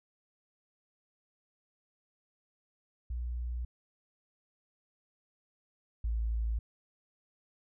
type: tone pair in turn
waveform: sine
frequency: 60.2 / 55.96 Hz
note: B1 / A1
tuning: -44 / +30 cents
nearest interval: minor second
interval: 126 cents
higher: first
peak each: -33 / -29 dBFS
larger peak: second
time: 3.1-3.65 / 6.04-6.59 s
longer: neither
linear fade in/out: 5 ms
effects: none